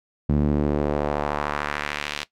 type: tone with band-pass filter sweep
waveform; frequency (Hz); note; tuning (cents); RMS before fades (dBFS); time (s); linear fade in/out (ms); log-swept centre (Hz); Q
sawtooth; 73.42; D2; 0; -24; 0.29-2.24; 0; 190 to 3500; 1.3
effects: noise-tail reverb RT60 0.1 s tail -18 dB re dry